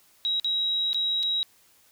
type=tone with dropouts; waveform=sine; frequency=3842 Hz; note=B7; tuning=48 cents flat; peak=-23 dBFS; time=0.25-1.43 s; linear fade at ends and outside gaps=0 ms; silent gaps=0.398-0.445 / 0.931-0.945 / 1.229-1.233 s; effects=white hiss -60 dBFS RMS until 1.91 s